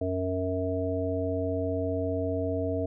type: harmonic tone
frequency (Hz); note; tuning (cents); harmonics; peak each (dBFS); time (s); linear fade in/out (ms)
92.5; F#2; 0; 1 / 3 / 5 / 7; -32 / -32 / -32 / -32; 0.01-2.86; 5
effects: none